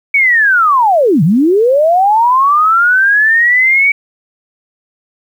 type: linear two-way sweep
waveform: sine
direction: down then up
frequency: 2277 to 140 to 2277 Hz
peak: -6 dBFS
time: 0.14-3.92 s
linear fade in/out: 5 ms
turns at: 1.23 s
effects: 7-bit